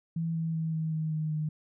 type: tone with pitch steps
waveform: sine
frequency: 164.81 / 162.92 / 161.05 / 159.2 / 157.37 / 155.56 / 153.77 Hz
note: E3 / E3 / E3 / D#3 / D#3 / D#3 / D#3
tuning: 0 / -20 / -40 / +40 / +20 / 0 / -20 cents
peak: -28 dBFS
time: 0.16-1.49 s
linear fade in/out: 5 ms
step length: 190 ms
effects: none